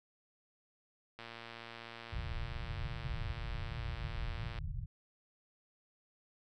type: click train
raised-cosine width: 0.3 ms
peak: -31 dBFS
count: 395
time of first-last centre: 1.19-4.587 s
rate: 116 Hz
type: low-pass noise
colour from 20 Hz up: pink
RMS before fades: -40 dBFS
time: 2.12-4.86 s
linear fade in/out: 10 ms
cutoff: 160 Hz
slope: 96 dB/octave
effects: none